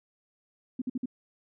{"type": "tone bursts", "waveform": "sine", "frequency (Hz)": 252.8, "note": "B3", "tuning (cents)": 41, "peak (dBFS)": -28, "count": 4, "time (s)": [0.79, 1.058], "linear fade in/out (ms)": 5, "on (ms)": 28, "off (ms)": 52, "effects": []}